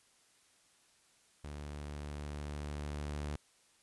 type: tone with level ramp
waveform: sawtooth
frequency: 73.42 Hz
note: D2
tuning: in tune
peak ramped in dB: -39 to -33 dBFS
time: 1.44-3.36 s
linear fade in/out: 0 ms
effects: white hiss -68 dBFS RMS until 3.82 s + resampled to 24000 Hz